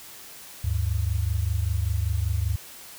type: tone pair together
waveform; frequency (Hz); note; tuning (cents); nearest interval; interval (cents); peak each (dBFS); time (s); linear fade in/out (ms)
sine; 74.86 / 100; D2 / G2; +34 / +35; perfect fourth; 501; -25; 0.64-2.56; 5
effects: white hiss -44 dBFS RMS until 2.98 s